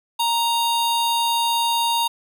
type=tone pair together; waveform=square; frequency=932.3 / 3708 Hz; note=A#5 / A#7; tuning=0 / -10 cents; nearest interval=2 octaves; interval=2390 cents; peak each=-20 / -25 dBFS; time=0.19-2.08 s; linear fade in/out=10 ms; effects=none